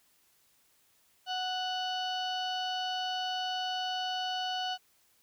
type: harmonic tone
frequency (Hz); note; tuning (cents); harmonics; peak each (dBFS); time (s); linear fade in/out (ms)
740; F#5; 0; 1 / 2 / 4 / 5 / 6 / 7 / 8; -34 / -41 / -36 / -50 / -43 / -53 / -53; 1.26-4.78; 50
effects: white hiss -68 dBFS RMS until 5.22 s